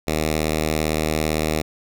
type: tone with notch filter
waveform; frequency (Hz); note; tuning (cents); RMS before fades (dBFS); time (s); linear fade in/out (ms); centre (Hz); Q
5% pulse; 77.78; D#2; 0; -22; 0.07-1.62; 10; 950; 1.8
effects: none